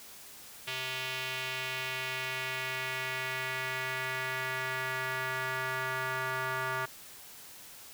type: tone with band-pass filter sweep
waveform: square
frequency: 130 Hz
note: C3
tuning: 11 cents flat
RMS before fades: -35 dBFS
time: 0.67-6.86 s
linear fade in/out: 10 ms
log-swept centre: 2900 to 1400 Hz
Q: 2
effects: white hiss -50 dBFS RMS until 7.93 s